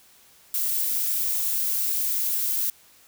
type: noise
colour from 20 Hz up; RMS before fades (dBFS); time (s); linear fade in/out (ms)
violet; -25; 0.54-2.7; 2
effects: white hiss -55 dBFS RMS until 3.07 s